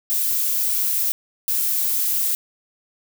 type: noise bursts at uneven times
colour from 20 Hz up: violet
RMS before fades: -21 dBFS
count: 2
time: 0.1-1.12 / 1.48-2.35 s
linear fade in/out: 0 ms
effects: none